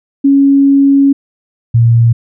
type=tone pair in turn; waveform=sine; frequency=277.2 / 116.55 Hz; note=C#4 / A#2; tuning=0 / 0 cents; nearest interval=octave + minor third; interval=1500 cents; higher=first; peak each=-4 dBFS; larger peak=neither; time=0.24-1.13 / 1.74-2.13 s; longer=first; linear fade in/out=10 ms; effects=none